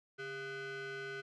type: ring-modulated tone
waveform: 40% pulse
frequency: 545 Hz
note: C#5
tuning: 29 cents flat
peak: -37 dBFS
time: 0.18-1.22 s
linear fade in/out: 20 ms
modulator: 947 Hz
effects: low-pass 4000 Hz 12 dB/octave